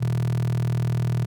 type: tone with high-pass filter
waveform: 15% pulse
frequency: 40.1 Hz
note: E1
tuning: 47 cents flat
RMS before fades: -23 dBFS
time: 0-1.26 s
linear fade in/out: 20 ms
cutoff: 130 Hz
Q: 9.1
effects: none